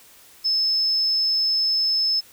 sine tone, 5230 Hz, E8, 15 cents flat, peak -18 dBFS, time 0.44-2.21 s, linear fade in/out 20 ms, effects white hiss -50 dBFS RMS until 2.32 s

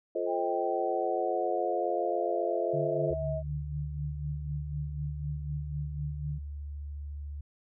sine chord, F dominant seventh, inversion none, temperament just, 349.2 / 436.5 / 523.8 / 628.6 Hz, F4 / A4 / C5 / Eb5, 0 / -14 / +2 / +18 cents, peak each -34 dBFS, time 0.15-3.14 s, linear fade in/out 5 ms
sine exponential sweep, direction down, 797 to 634 Hz, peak -32 dBFS, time 0.26-3.43 s, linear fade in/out 50 ms
sine tone with tremolo, 146.83 Hz, D3, in tune, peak -31 dBFS, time 2.73-6.39 s, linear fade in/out 10 ms, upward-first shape sine, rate 4 Hz, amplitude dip 60%
sine tone with vibrato, 72.4 Hz, D2, 24 cents flat, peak -36 dBFS, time 3.1-7.41 s, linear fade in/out 5 ms, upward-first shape sine, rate 14 Hz, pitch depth 9 cents each way
effects none

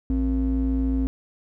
triangle ring-modulated tone, 103.83 Hz, G#2, in tune, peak -15 dBFS, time 0.1-1.07 s, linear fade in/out 0 ms, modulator 161 Hz, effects none

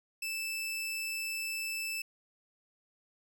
sawtooth tone, 2637 Hz, E7, in tune, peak -31 dBFS, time 0.22-2.02 s, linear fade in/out 5 ms, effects none

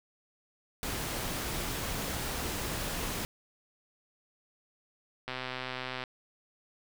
pink noise, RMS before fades -35 dBFS, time 0.83-3.25 s, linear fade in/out 0 ms
click train, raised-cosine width 0.3 ms, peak -20 dBFS, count 98, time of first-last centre 5.28-6.038 s, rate 128 Hz
effects none

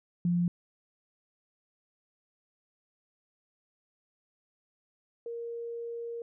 sine tone pair in turn, 174.4 / 467.5 Hz, F3 / A#4, -2 / +5 cents, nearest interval octave + perfect fourth, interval 1707 cents, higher second, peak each -24 / -35 dBFS, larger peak first, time 0.25-0.48 / 5.26-6.22 s, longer second, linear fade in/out 2 ms, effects none

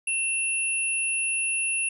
sine tone pair together, 2700 / 10181 Hz, E7 / D#9, +41 / +39 cents, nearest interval octave + major seventh, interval 2298 cents, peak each -26 / -27 dBFS, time 0.07-1.89 s, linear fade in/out 5 ms, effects none

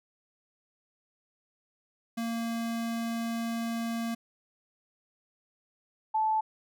square / sine tone pair in turn, 230.4 / 872.4 Hz, A#3 / A5, -20 / -15 cents, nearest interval octave + major seventh, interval 2305 cents, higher second, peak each -31 / -24 dBFS, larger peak second, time 2.17-4.15 / 6.14-6.41 s, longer first, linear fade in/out 10 ms, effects none

